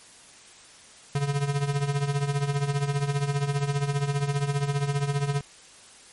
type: tone with tremolo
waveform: square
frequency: 141.8 Hz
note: C#3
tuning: 40 cents sharp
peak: -21 dBFS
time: 1.15-5.41 s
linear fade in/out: 2 ms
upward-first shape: triangle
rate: 15 Hz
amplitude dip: 80%
effects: white hiss -50 dBFS RMS until 6.12 s + MP3 48 kbps